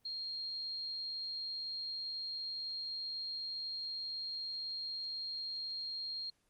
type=tone; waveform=sine; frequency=4226 Hz; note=C8; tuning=16 cents sharp; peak=-38 dBFS; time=0.05-6.3 s; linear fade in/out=5 ms; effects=pink hiss -75 dBFS RMS until 6.49 s + Opus 24 kbps